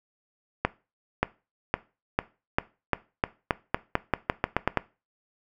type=accelerating click train; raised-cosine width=0.5 ms; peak=-6 dBFS; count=16; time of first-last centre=0.65-4.773 s; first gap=580 ms; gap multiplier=0.88; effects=noise-tail reverb RT60 0.3 s tail -19 dB re dry